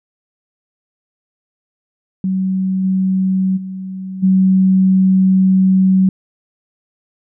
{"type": "tone with level steps", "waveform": "sine", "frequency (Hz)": 188.8, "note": "F#3", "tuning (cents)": 35, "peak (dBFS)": [-14, -12, -23, -8], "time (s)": [2.24, 6.09], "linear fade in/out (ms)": 2, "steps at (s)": [2.83, 3.56, 4.22], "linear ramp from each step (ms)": 20, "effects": []}